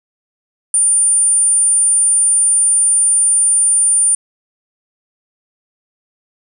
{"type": "tone", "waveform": "sine", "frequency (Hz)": 9220, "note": "D9", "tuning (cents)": -33, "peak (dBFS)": -9, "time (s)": [0.74, 4.15], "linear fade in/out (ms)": 2, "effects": []}